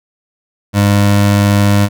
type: tone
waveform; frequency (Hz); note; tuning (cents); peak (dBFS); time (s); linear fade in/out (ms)
25% pulse; 101.6; G#2; -38; -4; 0.73-1.89; 50
effects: none